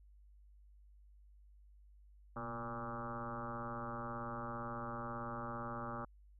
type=tone with frequency modulation; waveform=sine; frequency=699 Hz; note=F5; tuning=1 cent sharp; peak=-40 dBFS; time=2.36-6.05 s; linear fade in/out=5 ms; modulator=115 Hz; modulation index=5.7; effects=added 50 Hz sine -59 dBFS peak until 6.39 s